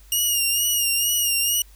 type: tone with vibrato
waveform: 10% pulse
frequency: 2846 Hz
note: F7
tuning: 32 cents sharp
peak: -11 dBFS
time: 0.12-1.62 s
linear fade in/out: 2 ms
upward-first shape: sine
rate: 2.2 Hz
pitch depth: 50 cents each way
effects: added 50 Hz sine -46 dBFS peak until 1.75 s + white hiss -55 dBFS RMS until 1.75 s